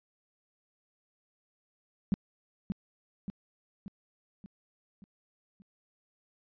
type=tone with echo; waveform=sine; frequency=196 Hz; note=G3; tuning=in tune; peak=-23 dBFS; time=2.12-2.14 s; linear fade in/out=0 ms; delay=580 ms; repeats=6; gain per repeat=-5 dB; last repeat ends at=5.62 s; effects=resampled to 11025 Hz